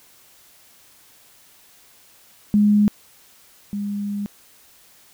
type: tone pair in turn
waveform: sine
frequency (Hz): 207.7 / 203.5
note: G#3 / G#3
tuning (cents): 0 / -35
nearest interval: unison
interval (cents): 35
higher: first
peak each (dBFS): -12 / -23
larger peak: first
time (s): 2.54-2.88 / 3.73-4.26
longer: second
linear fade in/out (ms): 0
effects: white hiss -52 dBFS RMS until 5.13 s